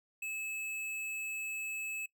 sine tone with tanh clipping, 2600 Hz, E7, 24 cents flat, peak -38 dBFS, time 0.22-2.06 s, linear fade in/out 5 ms, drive 18 dB, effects noise-tail reverb RT60 0.1 s tail -19 dB re dry

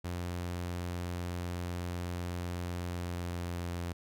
sawtooth tone with pitch glide, 88 to 86.74 Hz, F2 to F2, +14 to -11 cents, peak -31 dBFS, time 0.04-3.93 s, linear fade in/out 10 ms, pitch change -25 cents, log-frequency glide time 2.86-3.82 s, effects none

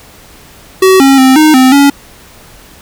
square tone with pitch steps, 378.1 / 271.7 / 262 / 309 / 258.9 / 281.6 Hz, F#4 / C#4 / C4 / D#4 / C4 / C#4, +38 / -35 / +2 / -12 / -18 / +27 cents, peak -3 dBFS, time 0.82-1.9 s, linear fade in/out 5 ms, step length 180 ms, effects pink hiss -37 dBFS RMS until 2.81 s

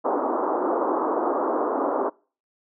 pink band-pass noise, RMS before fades -24 dBFS, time 0.04-2.1 s, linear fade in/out 20 ms, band 280 to 1200 Hz, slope 48 dB/octave, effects noise-tail reverb RT60 0.4 s tail -26 dB re dry

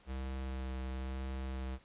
square tone with vibrato, 65.41 Hz, C2, in tune, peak -38 dBFS, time 0.06-1.79 s, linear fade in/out 50 ms, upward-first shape sine, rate 1 Hz, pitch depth 12 cents each way, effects pink hiss -64 dBFS RMS until 1.84 s + resampled to 8000 Hz

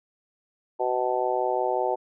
harmonic tone, 125.4 Hz, B2, 27 cents sharp, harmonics 3 / 4 / 5 / 6 / 7, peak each -29 / -29 / -29 / -29 / -29 dBFS, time 0.79-1.96 s, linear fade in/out 20 ms, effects none

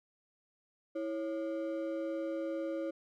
triangle ring-modulated tone, 438.9 Hz, A4, 4 cents flat, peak -29 dBFS, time 0.95-2.91 s, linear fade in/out 10 ms, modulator 111 Hz, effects none

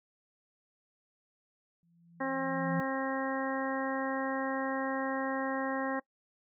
sine tone with exponential growth, 169.8 Hz, F3, 48 cents flat, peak -28 dBFS, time 1.83-2.8 s, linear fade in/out 0 ms, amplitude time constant 210 ms
harmonic tone, 267.3 Hz, C4, 37 cents sharp, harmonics 1 / 2 / 3 / 4 / 5 / 6 / 7, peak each -35 / -36 / -39 / -39 / -46 / -43 / -41 dBFS, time 2.2-6 s, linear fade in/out 10 ms
effects noise-tail reverb RT60 0.1 s tail -23 dB re dry

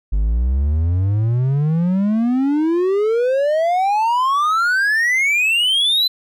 triangle exponential sweep, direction up, 48.47 to 4082 Hz, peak -12 dBFS, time 0.12-6.08 s, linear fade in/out 10 ms, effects none

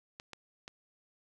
clicks, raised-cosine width 0.2 ms, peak -27 dBFS, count 3, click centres 0.199 / 0.333 / 0.679 s, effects none

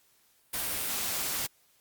white noise, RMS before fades -32 dBFS, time 0.53-1.47 s, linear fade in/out 10 ms, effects white hiss -66 dBFS RMS until 1.8 s + Opus 48 kbps

